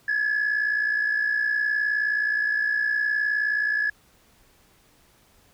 sine tone pair together, 1650 / 1709.3 Hz, G#6 / G#6, -12 / +49 cents, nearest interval minor second, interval 61 cents, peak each -26 / -21 dBFS, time 0.08-3.9 s, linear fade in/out 5 ms, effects tanh soft clip ceiling -17 dBFS + pink hiss -59 dBFS RMS until 5.53 s

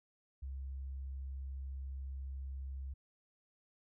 sine tone, 67.1 Hz, C2, 44 cents sharp, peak -40 dBFS, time 0.42-2.94 s, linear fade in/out 10 ms, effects none

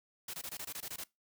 white noise bursts, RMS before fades -42 dBFS, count 10, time 0.28-1.039 s, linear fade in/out 5 ms, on 57 ms, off 21 ms, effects noise-tail reverb RT60 0.2 s tail -22 dB re dry

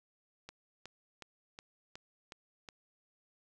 click train, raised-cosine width 0.2 ms, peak -29 dBFS, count 7, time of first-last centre 0.49-2.688 s, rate 2.73 Hz, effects none

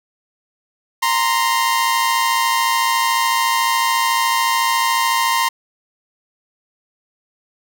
sawtooth tone pair together, 930.1 / 1044 Hz, A#5 / C6, -4 / -4 cents, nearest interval major second, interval 200 cents, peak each -14 dBFS, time 1.02-5.49 s, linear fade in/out 10 ms, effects none

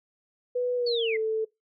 sine tone with pitch glide, 493.9 to 440 Hz, B4 to A4, 0 to 0 cents, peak -24 dBFS, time 0.55-1.45 s, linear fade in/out 10 ms, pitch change -200 cents, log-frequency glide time 0.76-1.18 s
sine linear sweep, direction down, 4574 to 1951 Hz, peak -29 dBFS, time 0.86-1.17 s, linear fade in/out 10 ms
effects noise-tail reverb RT60 0.2 s tail -23 dB re dry

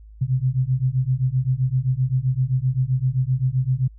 sine beating tone pair, 125.6 / 133.3 Hz, B2 / C3, +30 / +33 cents, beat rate 7.7 Hz, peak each -21 dBFS, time 0.21-3.88 s, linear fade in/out 10 ms, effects added 53 Hz sine -41 dBFS peak until 3.98 s

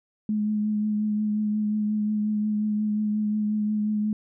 sine tone with vibrato, 211.6 Hz, G#3, 33 cents sharp, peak -22 dBFS, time 0.29-4.13 s, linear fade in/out 2 ms, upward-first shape triangle, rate 5.6 Hz, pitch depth 22 cents each way, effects none

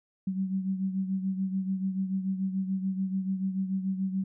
sine beating tone pair, 189.6 / 196.5 Hz, F#3 / G3, +43 / +4 cents, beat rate 6.9 Hz, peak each -28 / -35 dBFS, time 0.27-4.24 s, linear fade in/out 5 ms, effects none

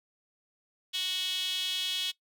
sawtooth tone with high-pass filter, 370 Hz, F#4, in tune, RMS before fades -32 dBFS, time 0.93-2.12 s, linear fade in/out 20 ms, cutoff 3300 Hz, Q 6.8, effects noise-tail reverb RT60 0.1 s tail -20 dB re dry

